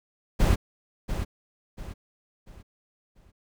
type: noise with echo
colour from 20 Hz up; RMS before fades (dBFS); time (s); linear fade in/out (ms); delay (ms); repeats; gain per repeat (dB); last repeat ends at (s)
brown; -20; 0.39-0.56; 20; 690; 4; -9; 3.32
effects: none